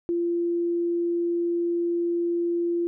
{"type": "tone", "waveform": "sine", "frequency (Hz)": 343.5, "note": "F4", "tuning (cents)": -29, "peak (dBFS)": -22, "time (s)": [0.09, 2.87], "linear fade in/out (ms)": 0, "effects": []}